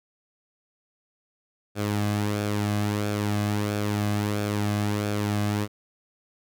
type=tone with flanger; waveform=sawtooth; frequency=103.83 Hz; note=G#2; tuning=in tune; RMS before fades=-26 dBFS; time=1.75-5.68 s; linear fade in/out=50 ms; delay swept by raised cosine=1 to 2.2 ms; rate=1.5 Hz; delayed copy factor=-0.5; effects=none